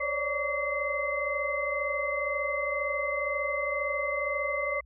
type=tone cluster; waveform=sine; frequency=537 / 570 / 592 / 1141 / 2063 Hz; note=C5 / C#5 / D5 / C#6 / C7; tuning=+45 / +48 / +14 / +50 / -25 cents; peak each=-37 / -34 / -36 / -34 / -31 dBFS; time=0-4.81 s; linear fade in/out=10 ms; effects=added 60 Hz sine -52 dBFS peak until 4.85 s